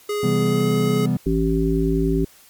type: tone with pitch glide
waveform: square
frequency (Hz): 415.3 to 422.1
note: G#4 to G#4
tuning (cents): 0 to +28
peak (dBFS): -22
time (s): 0.09-1.06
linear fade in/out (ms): 5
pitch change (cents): +28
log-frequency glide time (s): 0.3-0.66
type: chord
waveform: triangle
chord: C major seventh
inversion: none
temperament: equal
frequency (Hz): 130.81 / 164.81 / 196 / 246.9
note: C3 / E3 / G3 / B3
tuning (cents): 0 / 0 / 0 / 0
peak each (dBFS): -21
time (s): 0.23-1.17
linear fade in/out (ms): 5
type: harmonic tone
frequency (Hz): 55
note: A1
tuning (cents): 0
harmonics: 1 / 3 / 5 / 7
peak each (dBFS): -22 / -22 / -22 / -22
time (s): 1.26-2.25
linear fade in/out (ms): 5
effects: white hiss -50 dBFS RMS until 2.49 s + MP3 96 kbps